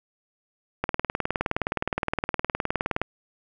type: click train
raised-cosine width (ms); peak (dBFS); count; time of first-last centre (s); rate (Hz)
0.5; -9; 43; 0.84-3.016; 19.3
effects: none